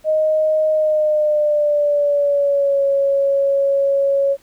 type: tone with pitch glide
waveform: sine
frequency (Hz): 622.3 to 554.4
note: D#5 to C#5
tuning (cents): 0 to 0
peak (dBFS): -13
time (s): 0.04-4.37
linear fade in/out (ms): 50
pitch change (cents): -200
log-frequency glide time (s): 0.71-2.83
effects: pink hiss -54 dBFS RMS until 4.42 s